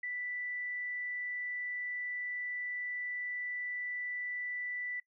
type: tone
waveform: sine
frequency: 1975.5 Hz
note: B6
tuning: in tune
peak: -36 dBFS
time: 0.03-5 s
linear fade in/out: 5 ms
effects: noise-tail reverb RT60 0.1 s tail -21 dB re dry